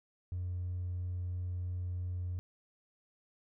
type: tone with hard clipping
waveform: sine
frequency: 89.7 Hz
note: F2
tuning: 47 cents sharp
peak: -35 dBFS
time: 0.32-2.39 s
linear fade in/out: 0 ms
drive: 1 dB
effects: none